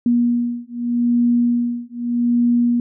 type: beating tone pair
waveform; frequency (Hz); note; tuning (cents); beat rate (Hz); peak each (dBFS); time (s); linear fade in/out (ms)
sine; 239.1 / 239.92; A#3 / B3; +44 / -50; 0.82; -18; 0.06-2.8; 2
effects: none